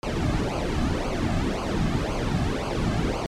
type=noise with flanger; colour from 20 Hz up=brown; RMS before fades=-25 dBFS; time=0.03-3.26 s; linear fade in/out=0 ms; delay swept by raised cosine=0.54 to 2.14 ms; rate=1.9 Hz; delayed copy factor=-0.75; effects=low-pass 7000 Hz 12 dB/octave + MP3 96 kbps